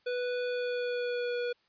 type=tone with pitch glide; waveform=square; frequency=493.4 to 484.9 Hz; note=B4 to B4; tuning=-2 to -32 cents; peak=-31 dBFS; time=0.06-1.53 s; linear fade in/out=10 ms; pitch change=-30 cents; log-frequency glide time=0.47-1.37 s; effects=white hiss -70 dBFS RMS until 1.68 s + resampled to 11025 Hz